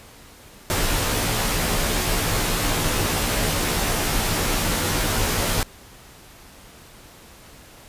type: noise with comb filter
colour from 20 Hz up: pink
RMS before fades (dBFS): -22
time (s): 0.7-5.63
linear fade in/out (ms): 0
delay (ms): 15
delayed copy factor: -0.75
effects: pink hiss -46 dBFS RMS until 7.88 s + resampled to 32000 Hz